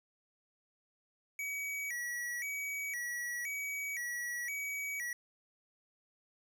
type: tone with vibrato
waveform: square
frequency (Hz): 2093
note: C7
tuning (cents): 0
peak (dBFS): -37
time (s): 1.39-5.13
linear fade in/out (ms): 2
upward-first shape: square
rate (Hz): 0.97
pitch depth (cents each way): 140
effects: none